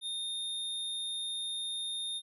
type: tone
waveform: square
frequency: 3657 Hz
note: A#7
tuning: 34 cents flat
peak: -35 dBFS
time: 0.01-2.22 s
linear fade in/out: 50 ms
effects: resampled to 32000 Hz